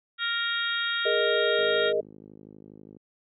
harmonic tone, 466.2 Hz, A#4, in tune, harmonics 3 / 4 / 5 / 6 / 7 / 8, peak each -29 / -33 / -40 / -41 / -33 / -32 dBFS, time 0.18-1.93 s, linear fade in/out 50 ms
sine chord, Ab suspended second, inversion none, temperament equal with one note detuned, 415.3 / 468.1 / 622.3 Hz, Ab4 / Bb4 / Eb5, 0 / +7 / 0 cents, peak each -27 dBFS, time 1.05-2.01 s, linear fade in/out 10 ms
click train, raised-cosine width 3 ms, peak -31 dBFS, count 73, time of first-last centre 1.59-2.967 s, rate 52.3 Hz
effects high-pass 200 Hz 12 dB/octave

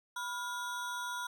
square ring-modulated tone, 1200 Hz, D6, 37 cents sharp, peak -34 dBFS, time 0.16-1.27 s, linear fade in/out 5 ms, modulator 217 Hz, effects none

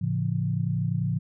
sine chord, A augmented, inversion none, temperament equal with one note detuned, 110 / 138.59 / 170.43 Hz, A2 / C#3 / E#3, 0 / 0 / -42 cents, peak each -28 dBFS, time 0.01-1.19 s, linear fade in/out 10 ms, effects none

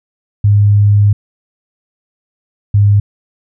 sine tone pair in turn, 102.7 / 102.05 Hz, G#2 / G#2, -19 / -30 cents, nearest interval unison, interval 11 cents, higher first, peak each -5 dBFS, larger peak neither, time 0.44-1.13 / 2.74-3 s, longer first, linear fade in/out 5 ms, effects none

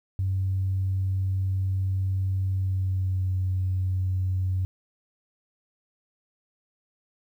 sine tone with pitch glide, 95.1 to 93.04 Hz, F#2 to F#2, +48 to +10 cents, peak -22 dBFS, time 0.19-4.65 s, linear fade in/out 0 ms, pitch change -38 cents, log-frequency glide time 2.51-3.3 s, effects tanh soft clip ceiling -18 dBFS + 10-bit

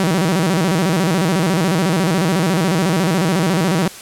sawtooth tone with vibrato, 175 Hz, F3, 4 cents sharp, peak -10 dBFS, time 0-3.88 s, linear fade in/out 2 ms, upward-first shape square, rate 14 Hz, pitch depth 160 cents each way, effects white hiss -35 dBFS RMS until 4.01 s + low-pass 11000 Hz 12 dB/octave

